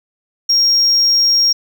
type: tone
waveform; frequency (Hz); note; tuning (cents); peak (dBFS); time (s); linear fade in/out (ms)
sine; 5580; F8; -2; -7; 0.49-1.53; 10
effects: tanh soft clip ceiling -8 dBFS + 8-bit